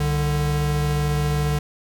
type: tone pair together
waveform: square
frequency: 65.4 / 147.84 Hz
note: C2 / D3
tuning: 0 / +12 cents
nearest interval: octave + major second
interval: 1412 cents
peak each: -26 / -21 dBFS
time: 0-1.59 s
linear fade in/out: 5 ms
effects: none